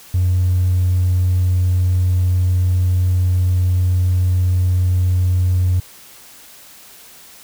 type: tone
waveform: triangle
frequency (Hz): 90.7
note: F#2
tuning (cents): -34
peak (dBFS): -9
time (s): 0.14-5.8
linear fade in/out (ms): 5
effects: tanh soft clip ceiling -9 dBFS + white hiss -42 dBFS RMS until 7.43 s